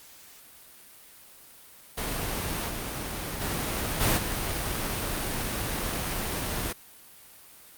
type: noise with level steps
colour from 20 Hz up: pink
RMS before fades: -31 / -34 / -30 / -23 / -30 dBFS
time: 1.97-6.73 s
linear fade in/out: 10 ms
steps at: 2.68 / 3.4 / 4 / 4.16 s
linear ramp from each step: 20 ms
effects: white hiss -51 dBFS RMS until 7.77 s + Opus 48 kbps